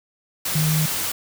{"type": "tone in noise", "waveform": "sine", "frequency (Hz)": 155.6, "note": "D#3", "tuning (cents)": 0, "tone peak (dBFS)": -18, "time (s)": [0.55, 0.86], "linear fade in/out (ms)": 5, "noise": "white", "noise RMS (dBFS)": -25, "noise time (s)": [0.45, 1.12], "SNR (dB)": 4, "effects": []}